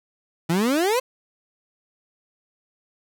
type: exponential sweep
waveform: 30% pulse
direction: up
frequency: 158.3 to 534 Hz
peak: -16 dBFS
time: 0.49-1 s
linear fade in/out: 10 ms
effects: none